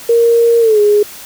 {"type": "tone with pitch glide", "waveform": "sine", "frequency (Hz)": [466.2, 415.3], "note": ["A#4", "G#4"], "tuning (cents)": [0, 0], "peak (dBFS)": -6, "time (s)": [0.09, 1.03], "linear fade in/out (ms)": 5, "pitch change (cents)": -200, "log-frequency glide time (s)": [0.6, 0.8], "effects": ["white hiss -32 dBFS RMS until 1.25 s"]}